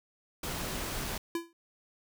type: noise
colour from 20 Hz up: pink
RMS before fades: -36 dBFS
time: 0.43-1.18 s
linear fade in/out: 5 ms
type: tone with exponential decay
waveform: square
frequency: 337.1 Hz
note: E4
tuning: 39 cents sharp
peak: -28 dBFS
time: 1.35-1.53 s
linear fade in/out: 2 ms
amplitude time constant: 37 ms
effects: none